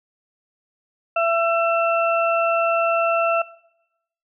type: harmonic tone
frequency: 670 Hz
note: E5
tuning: 28 cents sharp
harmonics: 1 / 2 / 4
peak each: -19 / -22 / -25 dBFS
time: 1.16-3.42 s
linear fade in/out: 5 ms
effects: noise-tail reverb RT60 0.9 s tail -21 dB re dry